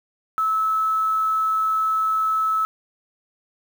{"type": "tone with quantisation", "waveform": "sine", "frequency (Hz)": 1301, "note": "E6", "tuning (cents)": -23, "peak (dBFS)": -18, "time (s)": [0.38, 2.65], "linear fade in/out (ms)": 0, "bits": 7, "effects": []}